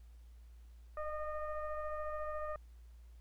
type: tone with frequency modulation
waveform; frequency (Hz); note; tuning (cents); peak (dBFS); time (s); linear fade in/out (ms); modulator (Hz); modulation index
sine; 608; D#5; -40; -37; 0.97-2.56; 2; 615; 1.2
effects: added 58 Hz sine -53 dBFS peak until 3.2 s + pink hiss -74 dBFS RMS until 3.2 s